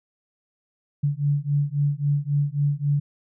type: beating tone pair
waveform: sine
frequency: 142.3 / 146 Hz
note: C#3 / D3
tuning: +46 / -10 cents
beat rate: 3.7 Hz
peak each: -23 dBFS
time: 1.03-3 s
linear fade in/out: 10 ms
effects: none